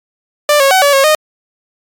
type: tone with pitch steps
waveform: sawtooth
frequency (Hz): 591 / 548 / 754 / 570 / 545 / 616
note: D5 / C#5 / F#5 / C#5 / C#5 / D#5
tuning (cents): +11 / -20 / +32 / +48 / -29 / -17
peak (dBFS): -3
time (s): 0.49-1.15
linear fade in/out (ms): 2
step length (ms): 110
effects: AAC 64 kbps